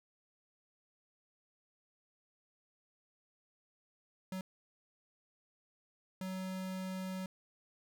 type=tone bursts at uneven times; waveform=square; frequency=187.4 Hz; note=F#3; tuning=22 cents sharp; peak=-39 dBFS; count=2; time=4.32-4.41 / 6.21-7.26 s; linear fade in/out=2 ms; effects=none